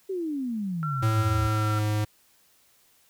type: exponential sweep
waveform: sine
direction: down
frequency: 394.7 to 71.2 Hz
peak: -27 dBFS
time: 0.09-1.48 s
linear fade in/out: 10 ms
type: tone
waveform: sine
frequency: 1357 Hz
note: E6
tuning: 50 cents sharp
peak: -30 dBFS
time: 0.83-1.79 s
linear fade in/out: 0 ms
type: tone with pitch glide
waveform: square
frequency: 110 to 105.95 Hz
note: A2 to G#2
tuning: 0 to +35 cents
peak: -24 dBFS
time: 1.02-2.05 s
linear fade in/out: 10 ms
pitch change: -65 cents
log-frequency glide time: 1.21-1.85 s
effects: white hiss -62 dBFS RMS until 3.09 s

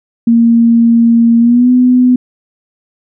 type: tone with pitch glide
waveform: sine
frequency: 232.1 to 250.2 Hz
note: A#3 to B3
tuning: -7 to +23 cents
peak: -4 dBFS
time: 0.27-2.16 s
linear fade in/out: 5 ms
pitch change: +130 cents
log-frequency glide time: 1.39-1.7 s
effects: none

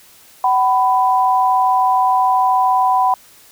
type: tone pair together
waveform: sine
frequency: 756.9 / 996 Hz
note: F#5 / B5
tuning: +39 / +14 cents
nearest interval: perfect fourth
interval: 475 cents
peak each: -14 dBFS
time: 0.44-3.14 s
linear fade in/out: 2 ms
effects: white hiss -46 dBFS RMS until 3.51 s

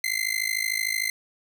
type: tone with amplitude modulation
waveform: sawtooth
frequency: 2072 Hz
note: C7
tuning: 17 cents flat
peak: -17 dBFS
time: 0.04-1.1 s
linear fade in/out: 2 ms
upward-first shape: sine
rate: 53.3 Hz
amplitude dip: 95%
effects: none

